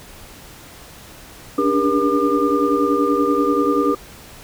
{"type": "tone cluster", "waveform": "sine", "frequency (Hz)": [283.6, 294, 401.6, 477.1, 1202], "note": ["C#4", "D4", "G4", "A#4", "D6"], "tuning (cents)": [40, 2, 42, 40, 40], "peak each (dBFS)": -21, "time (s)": [1.58, 3.95], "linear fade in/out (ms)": 5, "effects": ["pink hiss -41 dBFS RMS until 4.43 s"]}